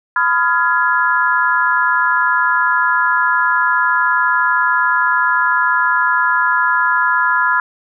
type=chord; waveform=sine; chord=F half-diminished seventh; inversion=second; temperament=just; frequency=1005.8 / 1257.2 / 1396.9 / 1676.3 Hz; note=Cb6 / Eb6 / F6 / Ab6; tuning=+31 / +18 / 0 / +16 cents; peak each=-16 / -22 / -16 / -17 dBFS; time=0.16-7.6 s; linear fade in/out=2 ms; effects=none